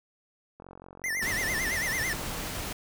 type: click train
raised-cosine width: 1 ms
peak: -32 dBFS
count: 41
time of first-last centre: 0.6-1.479 s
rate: 45.5 Hz
type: tone with vibrato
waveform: square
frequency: 1925 Hz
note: B6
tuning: 45 cents flat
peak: -29 dBFS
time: 1.04-2.13 s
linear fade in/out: 0 ms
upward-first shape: sine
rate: 9 Hz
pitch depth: 160 cents each way
type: noise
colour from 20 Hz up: pink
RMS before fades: -35 dBFS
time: 1.22-2.73 s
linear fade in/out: 5 ms
effects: none